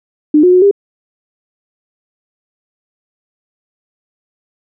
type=tone with pitch steps; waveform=sine; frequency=301.4 / 361.3 / 365 / 401.2 Hz; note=D4 / F#4 / F#4 / G4; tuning=+45 / -41 / -24 / +40 cents; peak=-4 dBFS; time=0.34-0.712 s; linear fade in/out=5 ms; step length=93 ms; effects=none